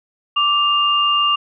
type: tone pair together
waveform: sine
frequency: 1172 / 2806 Hz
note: D6 / F7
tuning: -4 / +8 cents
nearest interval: octave + minor third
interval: 1512 cents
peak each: -16 dBFS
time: 0.36-1.36 s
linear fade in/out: 10 ms
effects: none